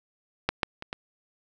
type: clicks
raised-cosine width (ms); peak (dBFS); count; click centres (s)
0.3; -7 / -7 / -21 / -16; 4; 0.49 / 0.632 / 0.824 / 0.929
effects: none